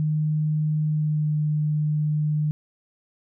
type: tone with pitch glide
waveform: sine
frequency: 153.3 to 151.36 Hz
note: D#3 to D#3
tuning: -25 to -47 cents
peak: -20 dBFS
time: 0-2.51 s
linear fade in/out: 0 ms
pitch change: -22 cents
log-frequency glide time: 0.85-1.35 s
effects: none